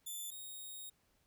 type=tone pair in turn; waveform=5% pulse; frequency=3520 / 3740 Hz; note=A7 / A#7; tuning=0 / +5 cents; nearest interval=minor second; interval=105 cents; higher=second; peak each=-34 / -38 dBFS; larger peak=first; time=0.06-0.31 / 0.31-0.9 s; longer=second; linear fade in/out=10 ms; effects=pink hiss -75 dBFS RMS until 1.26 s